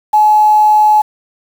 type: tone with quantisation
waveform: sine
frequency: 850 Hz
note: G#5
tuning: 40 cents sharp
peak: -5 dBFS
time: 0.13-1.02 s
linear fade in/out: 10 ms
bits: 5
effects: none